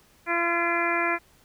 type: harmonic tone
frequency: 341.4 Hz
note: F4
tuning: 39 cents flat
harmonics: 1 / 2 / 3 / 4 / 5 / 6 / 7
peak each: -30 / -30 / -30 / -30 / -30 / -30 / -30 dBFS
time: 0.26-1.19 s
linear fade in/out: 50 ms
effects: pink hiss -59 dBFS RMS until 1.44 s